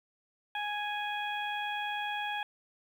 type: harmonic tone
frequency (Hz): 830.6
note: G#5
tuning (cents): 0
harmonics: 1 / 2 / 3 / 4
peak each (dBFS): -35 / -38 / -40 / -41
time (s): 0.55-2.43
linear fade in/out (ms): 2
effects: 10-bit